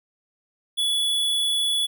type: tone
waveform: square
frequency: 3414 Hz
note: G#7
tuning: 47 cents sharp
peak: -21 dBFS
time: 0.77-1.87 s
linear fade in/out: 20 ms
effects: none